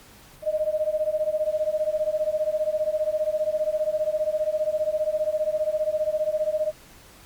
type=beating tone pair; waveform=sine; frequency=609 / 624 Hz; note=D#5 / D#5; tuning=-37 / +5 cents; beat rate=15 Hz; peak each=-25 / -25 dBFS; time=0.42-6.73 s; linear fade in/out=50 ms; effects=pink hiss -50 dBFS RMS until 7.25 s + Opus 48 kbps